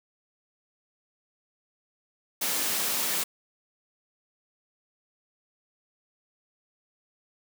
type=high-pass noise; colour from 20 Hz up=white; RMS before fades=-28 dBFS; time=2.41-3.24 s; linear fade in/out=10 ms; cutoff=150 Hz; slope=48 dB/octave; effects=none

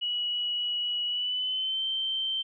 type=tone with pitch glide; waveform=sine; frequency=2926 to 3118 Hz; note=F#7 to G7; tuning=-20 to -10 cents; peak=-27 dBFS; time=0.01-2.43 s; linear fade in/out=20 ms; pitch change=+110 cents; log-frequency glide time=1.07-1.85 s; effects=none

